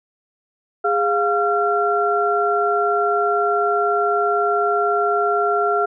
sine tone cluster, 411 / 703 / 1369 Hz, G#4 / F5 / F6, -18 / +11 / -35 cents, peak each -20 dBFS, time 0.84-5.86 s, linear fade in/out 10 ms, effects none

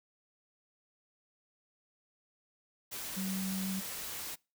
sine tone in noise, 190.4 Hz, F#3, 50 cents sharp, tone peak -34 dBFS, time 3.16-3.81 s, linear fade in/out 20 ms, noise white, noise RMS -41 dBFS, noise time 2.91-4.36 s, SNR +4 dB, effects noise-tail reverb RT60 0.3 s tail -25 dB re dry

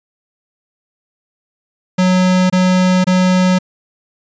square tone bursts, 183.9 Hz, F#3, 10 cents flat, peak -10 dBFS, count 3, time 1.98-3.588 s, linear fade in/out 10 ms, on 520 ms, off 24 ms, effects resampled to 16000 Hz

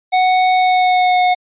square tone with pitch glide, 740 to 727.7 Hz, F#5 to F#5, 0 to -29 cents, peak -11 dBFS, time 0.12-1.35 s, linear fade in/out 20 ms, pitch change -29 cents, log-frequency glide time 0.53-1.2 s, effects resampled to 8000 Hz

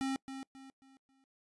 square tone with echo, 268 Hz, C4, 42 cents sharp, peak -33 dBFS, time 0.01-0.16 s, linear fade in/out 0 ms, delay 270 ms, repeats 4, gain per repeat -9 dB, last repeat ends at 1.24 s, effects noise-tail reverb RT60 0.1 s tail -24 dB re dry + resampled to 24000 Hz

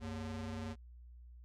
45% pulse ring-modulated tone, 160.7 Hz, E3, 44 cents flat, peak -37 dBFS, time 0-0.76 s, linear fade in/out 50 ms, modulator 69.4 Hz, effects added 60 Hz sine -52 dBFS peak until 1.44 s + low-pass 7000 Hz 12 dB/octave

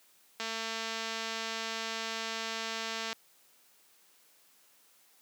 click train, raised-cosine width 0.2 ms, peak -19 dBFS, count 615, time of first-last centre 0.4-3.129 s, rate 225 Hz, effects white hiss -64 dBFS RMS until 5.21 s + high-pass 200 Hz 12 dB/octave

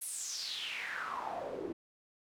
pink noise with band-pass filter sweep, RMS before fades -40 dBFS, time 0.01-1.73 s, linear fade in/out 10 ms, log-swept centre 11000 to 330 Hz, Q 5.3, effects none

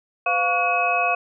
sine tone cluster, 507 / 704 / 1125 / 1457 / 2551 Hz, B4 / F5 / C#6 / F#6 / D#7, +45 / +14 / +25 / -27 / +43 cents, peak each -30 / -22 / -25 / -30 / -22 dBFS, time 0.26-1.15 s, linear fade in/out 5 ms, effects none

